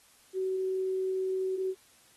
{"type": "tone", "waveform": "sine", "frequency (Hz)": 377.1, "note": "F#4", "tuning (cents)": 33, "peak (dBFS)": -28, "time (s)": [0.33, 1.75], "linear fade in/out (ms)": 50, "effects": ["white hiss -61 dBFS RMS until 2.16 s", "AAC 32 kbps"]}